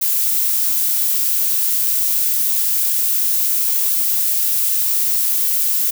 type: noise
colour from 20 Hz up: violet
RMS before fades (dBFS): -17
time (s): 0.01-5.91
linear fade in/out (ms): 10
effects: none